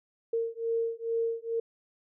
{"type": "beating tone pair", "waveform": "sine", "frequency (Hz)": [457.5, 459.8], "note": ["A#4", "A#4"], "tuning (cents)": [-32, -24], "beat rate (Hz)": 2.3, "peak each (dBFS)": -31, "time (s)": [0.33, 1.6], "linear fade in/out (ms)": 5, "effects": []}